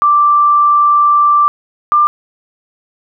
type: tone pair in turn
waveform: sine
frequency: 1174.7 / 1191.1 Hz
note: D6 / D6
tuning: 0 / +24 cents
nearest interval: unison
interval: 24 cents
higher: second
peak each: -6 dBFS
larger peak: neither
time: 0.02-1.48 / 1.92-2.07 s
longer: first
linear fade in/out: 0 ms
effects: none